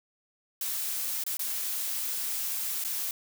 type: noise with dropouts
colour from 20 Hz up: blue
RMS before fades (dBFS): -32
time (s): 0.61-3.11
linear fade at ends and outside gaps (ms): 2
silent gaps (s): 1.238-1.264 / 1.37-1.393 / 2.84-2.847
effects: none